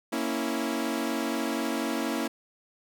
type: chord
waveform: sawtooth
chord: A# diminished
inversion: none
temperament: equal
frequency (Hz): 233.1 / 277.2 / 329.6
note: A#3 / C#4 / E4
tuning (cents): 0 / 0 / 0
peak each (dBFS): -28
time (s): 0.12-2.28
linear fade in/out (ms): 10
effects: none